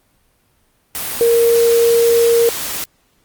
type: tone in noise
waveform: sine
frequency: 466.2 Hz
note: A#4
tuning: in tune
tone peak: -9 dBFS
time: 1.21-2.49 s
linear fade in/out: 0 ms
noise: white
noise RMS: -23 dBFS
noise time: 0.95-2.84 s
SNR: +11 dB
effects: pink hiss -59 dBFS RMS until 3.24 s + Opus 32 kbps